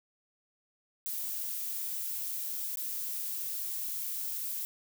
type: noise with dropouts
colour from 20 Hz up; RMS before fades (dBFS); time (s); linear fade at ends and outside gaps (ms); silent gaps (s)
violet; -36; 1.06-4.65; 0; 2.757-2.772
effects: none